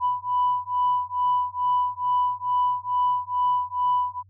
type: beating tone pair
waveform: sine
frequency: 990 / 992.3 Hz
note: B5 / B5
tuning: +4 / +8 cents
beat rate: 2.3 Hz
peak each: -23 dBFS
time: 0-4.23 s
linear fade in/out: 50 ms
effects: tanh soft clip ceiling -14 dBFS + added 95 Hz sine -52 dBFS peak until 4.29 s